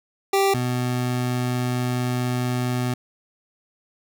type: tone pair in turn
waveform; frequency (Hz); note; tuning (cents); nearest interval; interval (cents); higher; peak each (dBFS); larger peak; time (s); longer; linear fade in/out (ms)
25% pulse; 392 / 124.44; G4 / B2; 0 / +14; octave + minor sixth; 1986; first; -13 / -18; first; 0.33-0.54 / 0.54-2.94; second; 5
effects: none

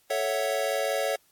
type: chord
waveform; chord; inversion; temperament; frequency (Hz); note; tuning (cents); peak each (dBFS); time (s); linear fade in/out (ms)
square; F# minor seventh; first; equal; 440 / 554.4 / 659.3 / 740; A4 / C#5 / E5 / F#5; 0 / 0 / 0 / 0; -34 / -29 / -32 / -34; 0.1-1.16; 5
effects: white hiss -65 dBFS RMS until 1.31 s + AAC 64 kbps

